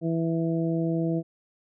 harmonic tone, 164.81 Hz, E3, in tune, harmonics 1 / 2 / 3 / 4, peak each -26 / -27 / -34 / -35 dBFS, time 0.01-1.23 s, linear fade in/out 50 ms, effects none

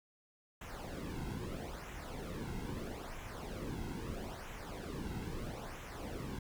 brown noise with flanger, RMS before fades -43 dBFS, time 0.61-6.39 s, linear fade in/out 5 ms, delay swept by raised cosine 0.21 to 1.71 ms, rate 0.77 Hz, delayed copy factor -0.7, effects none

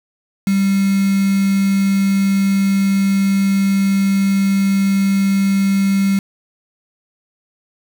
sine tone with quantisation, 195.8 Hz, G3, 2 cents flat, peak -12 dBFS, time 0.47-6.19 s, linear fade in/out 2 ms, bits 4, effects none

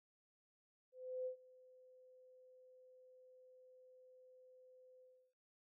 sine tone with ADSR envelope, 510 Hz, C5, 44 cents flat, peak -39 dBFS, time 0.92-5.34 s, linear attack 340 ms, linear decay 100 ms, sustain -23 dB, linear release 320 ms, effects none

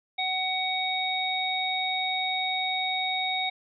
harmonic tone, 750 Hz, F#5, 23 cents sharp, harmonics 1 / 3 / 5, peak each -30 / -30 / -30 dBFS, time 0.18-3.5 s, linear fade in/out 10 ms, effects none

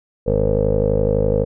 15% pulse tone with low-pass filter, 51.9 Hz, G#1, in tune, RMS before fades -17 dBFS, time 0.26-1.45 s, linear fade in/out 20 ms, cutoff 490 Hz, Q 7.6, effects none

